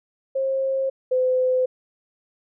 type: tone pair in turn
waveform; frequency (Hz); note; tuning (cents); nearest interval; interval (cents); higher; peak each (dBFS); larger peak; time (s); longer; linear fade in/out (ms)
sine; 535 / 510.6; C5 / C5; +38 / -42; minor second; 80; first; -20 / -17; second; 0.35-0.9 / 1.11-1.66; neither; 10
effects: none